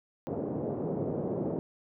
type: band-pass noise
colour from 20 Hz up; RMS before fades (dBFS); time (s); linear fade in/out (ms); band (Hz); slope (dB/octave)
white; -33; 0.27-1.59; 0; 110 to 540; 24
effects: none

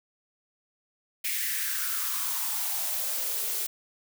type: noise with high-pass filter sweep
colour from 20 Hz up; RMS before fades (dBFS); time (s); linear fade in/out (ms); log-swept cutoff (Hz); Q
blue; -30; 1.24-3.67; 10; 2200 to 380; 4.3
effects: none

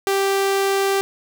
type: tone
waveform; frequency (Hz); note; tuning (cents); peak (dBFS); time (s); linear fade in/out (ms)
sawtooth; 392; G4; 0; -13; 0.07-1.01; 0
effects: none

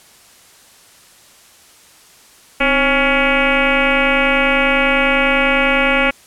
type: tone with frequency modulation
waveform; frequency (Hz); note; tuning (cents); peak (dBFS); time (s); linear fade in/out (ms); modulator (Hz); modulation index
sine; 1400; F6; +4; -11; 2.6-6.11; 10; 285; 4.4
effects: white hiss -46 dBFS RMS until 6.26 s + low-pass 11000 Hz 12 dB/octave

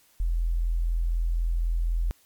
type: tone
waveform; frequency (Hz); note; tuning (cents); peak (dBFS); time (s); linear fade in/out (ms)
sine; 42; E1; +33; -22; 0.2-2.11; 0
effects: white hiss -61 dBFS RMS until 2.25 s + MP3 96 kbps

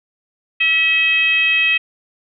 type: tone with frequency modulation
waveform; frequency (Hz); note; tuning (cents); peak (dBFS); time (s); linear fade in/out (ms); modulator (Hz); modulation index
sine; 2562; E7; -50; -12; 0.6-1.78; 10; 619; 0.75
effects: none

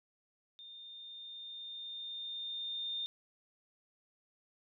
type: tone with level ramp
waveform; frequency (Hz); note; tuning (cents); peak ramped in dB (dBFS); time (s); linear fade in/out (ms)
sine; 3628; A#7; -48; -49 to -35; 0.59-3.06; 0
effects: none

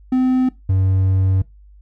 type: tone pair in turn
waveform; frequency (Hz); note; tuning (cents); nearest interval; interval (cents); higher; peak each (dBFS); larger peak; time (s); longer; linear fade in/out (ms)
triangle; 256.6 / 94.98; C4 / F#2; -34 / +46; octave + perfect fourth; 1720; first; -11; neither; 0.12-0.49 / 0.69-1.42; second; 5
effects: noise-tail reverb RT60 0.2 s tail -20 dB re dry + added 50 Hz sine -42 dBFS peak until 1.81 s

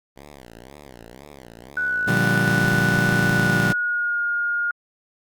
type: tone with vibrato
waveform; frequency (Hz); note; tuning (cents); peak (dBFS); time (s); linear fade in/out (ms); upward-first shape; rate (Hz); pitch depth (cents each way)
5% pulse; 64.6; C2; -21; -29; 0.16-2.21; 5; sine; 2; 240
type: tone with pitch glide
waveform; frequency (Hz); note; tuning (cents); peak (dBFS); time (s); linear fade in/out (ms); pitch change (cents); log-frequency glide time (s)
sine; 1480 to 1422.2; F#6 to F6; 0 to +31; -20; 1.77-4.71; 2; -69; 3.32-4.2
type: chord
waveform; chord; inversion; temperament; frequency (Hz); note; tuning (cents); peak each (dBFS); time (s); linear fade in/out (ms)
35% pulse; G minor seventh; first; just; 117.6 / 147 / 176.4 / 196; Bb2 / D3 / F3 / G3; +16 / +2 / +18 / 0; -23; 2.07-3.73; 10
effects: Opus 32 kbps

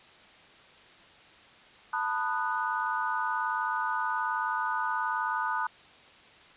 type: chord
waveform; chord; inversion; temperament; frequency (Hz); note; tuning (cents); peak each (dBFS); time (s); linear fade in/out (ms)
sine; B dominant seventh; third; just; 889 / 987.8 / 1234.7 / 1481.6; A5 / B5 / D#6 / F#6; +18 / 0 / -14 / +2; -33; 1.93-5.67; 5
effects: white hiss -54 dBFS RMS until 6.56 s + resampled to 8000 Hz

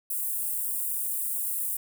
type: high-pass noise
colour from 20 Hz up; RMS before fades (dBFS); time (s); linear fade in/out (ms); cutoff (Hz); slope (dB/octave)
white; -30; 0.1-1.77; 5; 8500; 48
effects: none

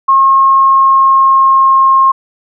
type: tone with pitch glide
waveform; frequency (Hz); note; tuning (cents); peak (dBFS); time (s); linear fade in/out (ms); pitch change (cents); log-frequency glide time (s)
sine; 1079 to 1070.3; C#6 to C6; -47 to +39; -4; 0.08-2.12; 10; -14; 0.6-1.93
effects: none

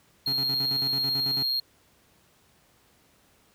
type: tone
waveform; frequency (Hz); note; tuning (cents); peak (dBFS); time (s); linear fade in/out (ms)
triangle; 4243; C8; +23; -23; 0.26-1.6; 5
type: tone with tremolo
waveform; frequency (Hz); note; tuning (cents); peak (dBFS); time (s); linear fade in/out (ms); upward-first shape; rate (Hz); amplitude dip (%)
25% pulse; 138.1; C#3; -6; -30; 0.27-1.43; 5; square; 9.1; 70
effects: pink hiss -62 dBFS RMS until 3.54 s + high-pass 60 Hz 12 dB/octave

